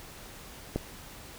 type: click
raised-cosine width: 2 ms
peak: -15 dBFS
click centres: 0.76 s
effects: pink hiss -47 dBFS RMS until 1.38 s